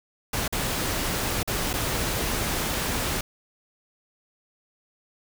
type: noise with dropouts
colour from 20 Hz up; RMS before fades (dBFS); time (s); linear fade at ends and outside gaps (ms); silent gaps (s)
pink; -27; 0.33-3.21; 5; 0.479-0.525 / 1.431-1.475 / 1.732-1.737
effects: none